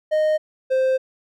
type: tone pair in turn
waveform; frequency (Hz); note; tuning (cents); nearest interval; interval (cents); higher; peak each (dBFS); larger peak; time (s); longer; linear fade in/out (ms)
triangle; 618 / 522.7; D#5 / C5; -12 / -2; minor third; 290; first; -14 / -14; neither; 0.11-0.38 / 0.7-0.98; second; 20
effects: none